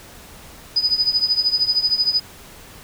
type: tone with tremolo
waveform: sine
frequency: 4978 Hz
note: D#8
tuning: in tune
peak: -12 dBFS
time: 0.76-2.2 s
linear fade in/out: 5 ms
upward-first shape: triangle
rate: 13 Hz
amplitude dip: 90%
effects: pink hiss -42 dBFS RMS until 2.83 s